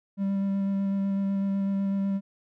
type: tone with vibrato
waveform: triangle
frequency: 196.5 Hz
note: G3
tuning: 4 cents sharp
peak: -22 dBFS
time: 0.17-2.21 s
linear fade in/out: 50 ms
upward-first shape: square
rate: 8 Hz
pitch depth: 9 cents each way
effects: none